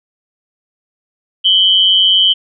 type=tone pair together; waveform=sine; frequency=3000 / 3188 Hz; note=F#7 / G7; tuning=+23 / +28 cents; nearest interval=minor second; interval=105 cents; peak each=-10 dBFS; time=1.44-2.34 s; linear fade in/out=20 ms; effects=none